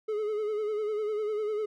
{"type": "tone with vibrato", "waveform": "triangle", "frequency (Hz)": 425.4, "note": "G#4", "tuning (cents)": 42, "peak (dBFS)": -26, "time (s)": [0.08, 1.66], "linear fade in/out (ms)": 10, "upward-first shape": "sine", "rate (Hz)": 10, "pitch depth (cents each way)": 49, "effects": []}